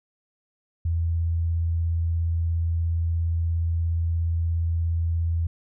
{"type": "tone with vibrato", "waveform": "sine", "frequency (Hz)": 83.4, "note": "E2", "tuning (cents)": 21, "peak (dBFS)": -21, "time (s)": [0.85, 5.47], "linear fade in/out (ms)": 5, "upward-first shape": "sine", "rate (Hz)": 17, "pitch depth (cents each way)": 11, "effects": []}